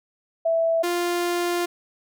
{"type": "tone pair in turn", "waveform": ["sine", "sawtooth"], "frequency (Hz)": [659.3, 349.3], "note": ["E5", "F4"], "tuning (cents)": [0, 0], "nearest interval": "major seventh", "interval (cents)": 1100, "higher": "first", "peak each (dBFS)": -18, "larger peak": "neither", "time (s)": [[0.45, 0.83], [0.83, 1.66]], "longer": "second", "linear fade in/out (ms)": 10, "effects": []}